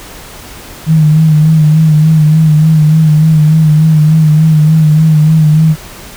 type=tone with vibrato; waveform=sine; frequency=155.56 Hz; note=D#3; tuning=in tune; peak=-3 dBFS; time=0.86-5.76 s; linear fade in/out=50 ms; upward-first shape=sine; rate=3.4 Hz; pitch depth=46 cents each way; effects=pink hiss -30 dBFS RMS until 6.16 s